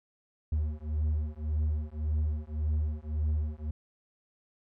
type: beating tone pair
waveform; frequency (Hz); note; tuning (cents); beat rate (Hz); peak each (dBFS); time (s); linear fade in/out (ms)
triangle; 75.4 / 77.2; D2 / D#2; +46 / -13; 1.8; -29; 0.52-3.71; 5
effects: none